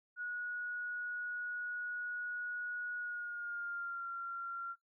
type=tone with pitch glide; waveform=sine; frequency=1457 to 1376.8 Hz; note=F#6 to F6; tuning=-27 to -25 cents; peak=-38 dBFS; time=0.16-4.76 s; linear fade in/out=50 ms; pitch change=-98 cents; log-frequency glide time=2.97-4.07 s; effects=noise-tail reverb RT60 0.1 s tail -17 dB re dry